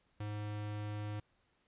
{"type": "tone", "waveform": "square", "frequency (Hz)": 104.8, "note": "G#2", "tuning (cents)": 16, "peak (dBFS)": -39, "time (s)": [0.2, 1.2], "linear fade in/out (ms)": 5, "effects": ["pink hiss -75 dBFS RMS until 1.67 s", "resampled to 8000 Hz"]}